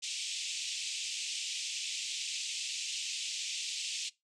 pink band-pass noise, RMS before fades -38 dBFS, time 0.02-4.1 s, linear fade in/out 20 ms, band 2500 to 8100 Hz, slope 48 dB/octave, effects noise-tail reverb RT60 0.2 s tail -21 dB re dry

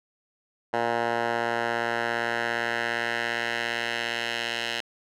10% pulse tone with band-pass filter sweep, 117.4 Hz, A#2, 13 cents sharp, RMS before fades -28 dBFS, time 0.73-4.81 s, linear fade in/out 10 ms, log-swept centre 980 to 2900 Hz, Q 1.5, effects none

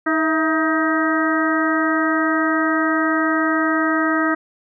harmonic tone with a mistuned harmonic, 315.7 Hz, D#4, 25 cents sharp, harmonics 1 / 2 / 3 / 4 / 5 / 6, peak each -19 / -25 / -30 / -22 / -24 / -25 dBFS, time 0.06-4.35 s, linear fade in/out 10 ms, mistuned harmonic 2, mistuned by +58 cents, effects none

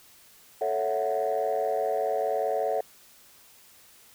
sine chord, F# minor seventh, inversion first, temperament equal, 440 / 554.4 / 659.3 / 740 Hz, A4 / C#5 / E5 / F#5, 0 / 0 / 0 / 0 cents, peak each -29 dBFS, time 0.61-2.81 s, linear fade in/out 5 ms, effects tanh soft clip ceiling -18 dBFS + white hiss -55 dBFS RMS until 4.14 s

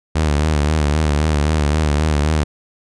sawtooth tone with vibrato, 75.5 Hz, D2, 48 cents sharp, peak -10 dBFS, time 0.15-2.44 s, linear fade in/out 10 ms, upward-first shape sine, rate 3.8 Hz, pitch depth 73 cents each way, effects resampled to 22050 Hz

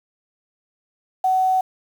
sine tone with quantisation, 750 Hz, F#5, 23 cents sharp, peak -15 dBFS, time 1.24-1.61 s, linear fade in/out 5 ms, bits 7, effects none

